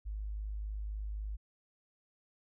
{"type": "tone", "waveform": "sine", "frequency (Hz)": 51.91, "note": "G#1", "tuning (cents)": 0, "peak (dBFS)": -36, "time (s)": [0.05, 1.37], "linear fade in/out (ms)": 20, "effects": []}